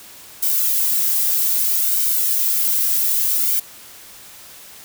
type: noise with flanger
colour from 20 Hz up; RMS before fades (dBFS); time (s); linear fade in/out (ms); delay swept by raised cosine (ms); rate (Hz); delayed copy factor
violet; -18; 0.42-3.6; 10; 1.3 to 2.5; 0.63; +0.55
effects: white hiss -41 dBFS RMS until 4.84 s